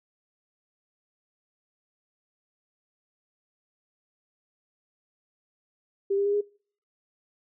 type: tone with pitch steps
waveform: sine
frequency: 395.3 / 400.8 / 406.4 / 412.1 Hz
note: G4 / G4 / G#4 / G#4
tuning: +15 / +38 / -38 / -13 cents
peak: -22 dBFS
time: 6.1-6.412 s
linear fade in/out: 10 ms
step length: 78 ms
effects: noise-tail reverb RT60 0.5 s tail -25 dB re dry